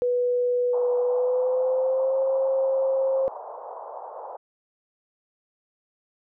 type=tone with pitch glide; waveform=sine; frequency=491.5 to 532.9 Hz; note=B4 to C5; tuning=-8 to +32 cents; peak=-20 dBFS; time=0.02-3.28 s; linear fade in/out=0 ms; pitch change=+140 cents; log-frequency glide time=1.01-2.19 s
type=band-pass noise; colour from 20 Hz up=white; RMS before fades=-38 dBFS; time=0.73-4.37 s; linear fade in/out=5 ms; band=480 to 1000 Hz; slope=48 dB/octave
effects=none